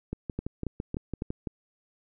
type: two click trains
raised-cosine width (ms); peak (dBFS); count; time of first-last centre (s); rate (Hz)
3; -19 / -18; 9 / 4; 0.13-1.472 / 0.39-1.221; 5.96 / 3.61
effects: none